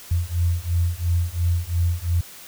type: beating tone pair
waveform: sine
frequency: 84.7 / 87.6 Hz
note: E2 / F2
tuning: +48 / +6 cents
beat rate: 2.9 Hz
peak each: -22 dBFS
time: 0.11-2.21 s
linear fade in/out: 5 ms
effects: white hiss -42 dBFS RMS until 2.47 s